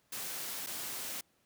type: noise with dropouts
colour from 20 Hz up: white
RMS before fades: -40 dBFS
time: 0.12-1.21 s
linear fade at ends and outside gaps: 5 ms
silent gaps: 0.664-0.669 s
effects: pink hiss -72 dBFS RMS until 1.45 s + high-pass 100 Hz 12 dB/octave